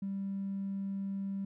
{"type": "tone with tanh clipping", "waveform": "triangle", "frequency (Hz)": 196, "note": "G3", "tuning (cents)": 0, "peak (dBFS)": -33, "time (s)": [0.02, 1.45], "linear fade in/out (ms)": 5, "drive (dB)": 1, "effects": []}